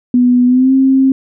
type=tone with pitch glide; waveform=sine; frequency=246.9 to 266.2 Hz; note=B3 to C4; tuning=0 to +30 cents; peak=-6 dBFS; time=0.14-1.12 s; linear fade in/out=2 ms; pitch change=+130 cents; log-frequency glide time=0.46-0.73 s; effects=none